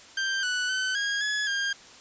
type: tone with pitch steps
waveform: sawtooth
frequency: 1574 / 1484 / 1519 / 1636 / 1694 / 1609 Hz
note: G6 / F#6 / F#6 / G#6 / G#6 / G6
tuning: +7 / +5 / +45 / -26 / +34 / +45 cents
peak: -22 dBFS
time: 0.17-1.73 s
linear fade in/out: 5 ms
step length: 260 ms
effects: white hiss -49 dBFS RMS until 2 s + resampled to 16000 Hz